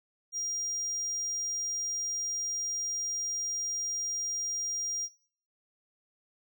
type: tone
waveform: triangle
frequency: 5700 Hz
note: F8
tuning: 34 cents sharp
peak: -30 dBFS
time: 0.32-5.09 s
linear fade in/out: 50 ms
effects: noise-tail reverb RT60 0.5 s tail -19 dB re dry

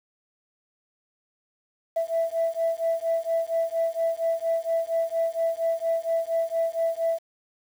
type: beating tone pair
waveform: sine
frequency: 659.3 / 663.6 Hz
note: E5 / E5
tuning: 0 / +11 cents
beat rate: 4.3 Hz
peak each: -25 dBFS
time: 1.96-7.19 s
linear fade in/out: 10 ms
effects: tanh soft clip ceiling -17 dBFS + 8-bit

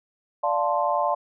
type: chord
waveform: sine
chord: D minor seventh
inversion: none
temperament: equal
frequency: 587.3 / 698.5 / 880 / 1046.5 Hz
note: D5 / F5 / A5 / C6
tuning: 0 / 0 / 0 / 0 cents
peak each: -26 dBFS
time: 0.43-1.15 s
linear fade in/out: 10 ms
effects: none

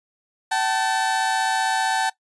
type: tone pair together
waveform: 30% pulse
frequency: 764.5 / 880 Hz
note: G5 / A5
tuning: -44 / 0 cents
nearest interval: major second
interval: 244 cents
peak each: -20 dBFS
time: 0.51-2.1 s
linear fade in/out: 10 ms
effects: noise-tail reverb RT60 0.1 s tail -18 dB re dry + resampled to 24000 Hz

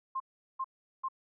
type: tone bursts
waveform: sine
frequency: 1058 Hz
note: C6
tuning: 19 cents sharp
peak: -31 dBFS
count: 3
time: 0.15-1.086 s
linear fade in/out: 10 ms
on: 52 ms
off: 390 ms
effects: none

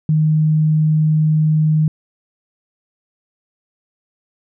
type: tone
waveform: sine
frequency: 155.1 Hz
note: D#3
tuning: 5 cents flat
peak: -11 dBFS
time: 0.09-1.88 s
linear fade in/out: 2 ms
effects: none

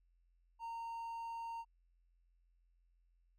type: tone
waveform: triangle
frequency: 921 Hz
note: A#5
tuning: 21 cents flat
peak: -40 dBFS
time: 0.59-1.65 s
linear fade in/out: 50 ms
effects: added 43 Hz sine -70 dBFS peak until 3.38 s

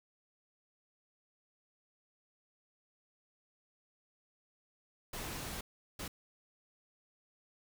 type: noise bursts at uneven times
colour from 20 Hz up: pink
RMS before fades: -42 dBFS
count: 2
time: 5.13-5.61 / 5.99-6.08 s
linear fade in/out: 5 ms
effects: none

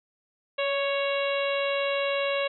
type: harmonic tone with a mistuned harmonic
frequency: 554.4 Hz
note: C#5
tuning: in tune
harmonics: 1 / 2 / 3 / 4 / 5 / 6 / 7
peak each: -26 / -34 / -37 / -35 / -33 / -39 / -39 dBFS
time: 0.58-2.48 s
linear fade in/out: 10 ms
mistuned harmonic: 1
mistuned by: +18 cents
effects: none

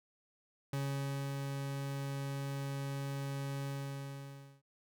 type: tone with ADSR envelope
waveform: 40% pulse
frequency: 138.59 Hz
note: C#3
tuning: in tune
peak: -33 dBFS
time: 0.73-4.62 s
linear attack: 3 ms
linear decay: 600 ms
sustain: -3 dB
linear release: 960 ms
effects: none

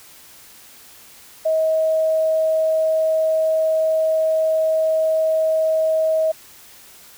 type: tone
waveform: sine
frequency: 636 Hz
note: D#5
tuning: 38 cents sharp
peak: -15 dBFS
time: 1.45-6.32 s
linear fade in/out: 10 ms
effects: white hiss -45 dBFS RMS until 7.17 s

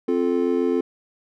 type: chord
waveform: triangle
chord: F major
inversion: second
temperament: just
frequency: 261.9 / 349.2 / 436.5 Hz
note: C4 / F4 / A4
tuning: +2 / 0 / -14 cents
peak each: -21 dBFS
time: 0.08-0.81 s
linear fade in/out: 5 ms
effects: none

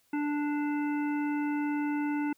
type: harmonic tone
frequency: 293.7 Hz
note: D4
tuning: in tune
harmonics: 1 / 3 / 5 / 7 / 9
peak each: -28 / -38 / -42 / -45 / -47 dBFS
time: 0.13-2.33 s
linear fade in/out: 5 ms
effects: white hiss -69 dBFS RMS until 2.37 s

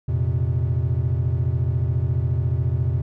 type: chord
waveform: triangle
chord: F suspended fourth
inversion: none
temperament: equal with one note detuned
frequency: 86.25 / 116.54 / 130.81 Hz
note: F2 / Bb2 / C3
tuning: -21 / 0 / 0 cents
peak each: -21 dBFS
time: 0.08-3.02 s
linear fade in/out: 10 ms
effects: tanh soft clip ceiling -9 dBFS

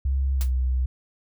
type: tone with pitch glide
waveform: sine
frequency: 67.2 to 63.72 Hz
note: C2 to C2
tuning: +47 to -45 cents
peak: -20 dBFS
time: 0.05-0.86 s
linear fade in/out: 5 ms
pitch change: -92 cents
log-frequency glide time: 0.35-0.44 s
type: noise with exponential decay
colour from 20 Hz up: white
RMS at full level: -31 dBFS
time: 0.41-0.51 s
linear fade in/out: 0 ms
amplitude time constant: 21 ms
effects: none

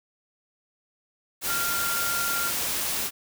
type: tone in noise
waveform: sine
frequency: 1391 Hz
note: F6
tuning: 7 cents flat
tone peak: -28 dBFS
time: 1.46-2.52 s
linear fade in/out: 50 ms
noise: white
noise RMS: -28 dBFS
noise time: 1.41-3.11 s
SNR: -3 dB
effects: none

